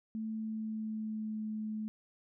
sine tone with pitch glide, 220 to 215.8 Hz, A3 to A3, 0 to -33 cents, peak -35 dBFS, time 0.15-1.88 s, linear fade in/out 0 ms, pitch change -33 cents, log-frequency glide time 0.27-1.45 s, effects none

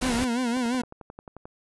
pink noise, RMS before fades -30 dBFS, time 0.01-0.25 s, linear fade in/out 10 ms
40% pulse tone with vibrato, 244.3 Hz, B3, 19 cents flat, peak -23 dBFS, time 0.02-0.82 s, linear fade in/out 10 ms, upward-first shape sine, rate 5.8 Hz, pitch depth 100 cents each way
click train, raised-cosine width 1 ms, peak -27 dBFS, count 11, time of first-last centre 0.57-1.455 s, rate 11.3 Hz
effects resampled to 24000 Hz

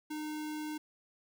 sine tone with sample-and-hold, 304.8 Hz, D#4, 36 cents flat, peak -36 dBFS, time 0.1-0.78 s, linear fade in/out 10 ms, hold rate 1225 Hz, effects none

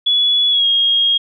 sine tone with pitch glide, 3400 to 3261 Hz, G#7 to G#7, +40 to -32 cents, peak -11 dBFS, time 0.06-1.18 s, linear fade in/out 10 ms, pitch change -72 cents, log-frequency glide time 0.5-0.66 s, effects none

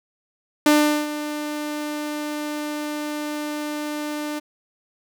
sawtooth tone with ADSR envelope, 298.7 Hz, D4, 29 cents sharp, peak -8 dBFS, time 0.66-4.4 s, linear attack 3 ms, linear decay 400 ms, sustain -14 dB, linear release 19 ms, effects none

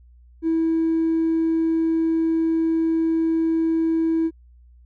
sine tone with hard clipping, 325.7 Hz, E4, 21 cents flat, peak -18 dBFS, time 0.42-4.31 s, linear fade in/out 50 ms, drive 1 dB, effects added 60 Hz sine -47 dBFS peak until 4.85 s

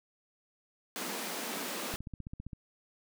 pink high-pass noise, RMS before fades -38 dBFS, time 0.96-1.96 s, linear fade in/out 0 ms, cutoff 190 Hz, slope 48 dB/octave
click train, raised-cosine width 5 ms, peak -29 dBFS, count 10, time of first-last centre 1.94-2.532 s, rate 15.2 Hz
effects none

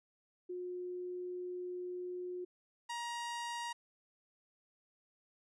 sine / sawtooth tone pair in turn, 359.9 / 945.4 Hz, F#4 / A#5, -48 / +24 cents, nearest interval octave + perfect fourth, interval 1672 cents, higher second, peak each -39 / -35 dBFS, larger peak second, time 0.49-2.45 / 2.89-3.73 s, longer first, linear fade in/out 10 ms, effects resampled to 22050 Hz

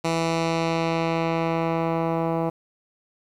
10% pulse tone with low-pass filter sweep, 164.81 Hz, E3, in tune, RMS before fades -24 dBFS, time 0.04-2.5 s, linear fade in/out 10 ms, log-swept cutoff 8000 to 960 Hz, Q 0.82, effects 9-bit

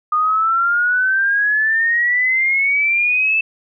sine exponential sweep, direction up, 1220 to 2647 Hz, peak -13 dBFS, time 0.12-3.41 s, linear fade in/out 5 ms, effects none

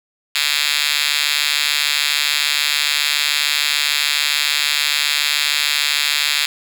5% pulse tone with high-pass filter, 146.83 Hz, D3, in tune, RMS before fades -18 dBFS, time 0.35-6.46 s, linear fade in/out 2 ms, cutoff 2900 Hz, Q 7.9, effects none

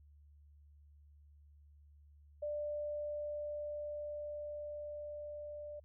sine tone with level ramp, 592 Hz, D5, 14 cents sharp, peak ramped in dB -36 to -44 dBFS, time 2.42-5.8 s, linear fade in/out 10 ms, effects added 73 Hz sine -59 dBFS peak until 5.84 s

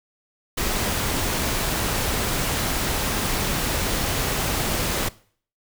pink noise, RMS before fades -24 dBFS, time 0.57-5.09 s, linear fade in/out 10 ms, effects noise-tail reverb RT60 0.5 s tail -20 dB re dry

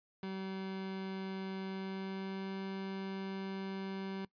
30% pulse tone with pitch glide, 191.1 to 192.87 Hz, G3 to G3, -44 to -28 cents, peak -36 dBFS, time 0.23-4.25 s, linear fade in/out 2 ms, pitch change +16 cents, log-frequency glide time 1.65-2.59 s, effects noise-tail reverb RT60 0.1 s tail -21 dB re dry + resampled to 11025 Hz

